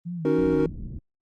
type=tone with vibrato; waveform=sine; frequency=164.3 Hz; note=E3; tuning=5 cents flat; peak=-29 dBFS; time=0.05-0.7 s; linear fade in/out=20 ms; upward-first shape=sine; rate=3.2 Hz; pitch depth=130 cents each way
type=chord; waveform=triangle; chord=D# minor seventh; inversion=third; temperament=equal; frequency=277.2 / 311.1 / 370 / 466.2 Hz; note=C#4 / D#4 / F#4 / A#4; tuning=0 / 0 / 0 / 0 cents; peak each=-23 / -23 / -24 / -22 dBFS; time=0.25-0.66 s; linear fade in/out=2 ms
type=low-pass noise; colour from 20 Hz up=pink; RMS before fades=-36 dBFS; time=0.38-0.99 s; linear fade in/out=5 ms; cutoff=260 Hz; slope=24 dB/octave
effects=Opus 32 kbps